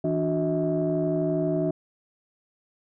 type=tone cluster; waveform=sine; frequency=162.7 / 293 / 365.2 / 641 Hz; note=E3 / D4 / F#4 / E5; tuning=-22 / -4 / -23 / -49 cents; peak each=-27 dBFS; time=0.04-1.71 s; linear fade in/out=5 ms; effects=tanh soft clip ceiling -15 dBFS